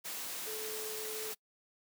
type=tone in noise; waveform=sine; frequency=433.9 Hz; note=A4; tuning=24 cents flat; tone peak=-42 dBFS; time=0.46-1.33 s; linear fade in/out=20 ms; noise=white; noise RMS=-41 dBFS; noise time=0.04-1.35 s; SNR=-4 dB; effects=noise-tail reverb RT60 0.1 s tail -25 dB re dry + high-pass 200 Hz 12 dB/octave